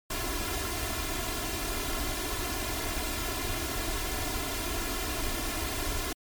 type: noise with comb filter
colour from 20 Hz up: pink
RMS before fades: -32 dBFS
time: 0.1-6.13 s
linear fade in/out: 5 ms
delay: 2.9 ms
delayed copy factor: +0.85
effects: MP3 96 kbps